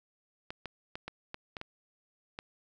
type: clicks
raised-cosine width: 0.3 ms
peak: -23 dBFS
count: 8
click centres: 0.505 / 0.657 / 0.955 / 1.08 / 1.344 / 1.568 / 1.614 / 2.389 s
effects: none